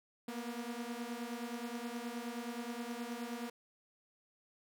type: beating tone pair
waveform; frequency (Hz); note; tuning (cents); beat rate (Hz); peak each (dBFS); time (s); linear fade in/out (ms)
sawtooth; 233.1 / 242.6; A#3 / B3; 0 / -31; 9.5; -39 / -39; 0.28-3.5; 5
effects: none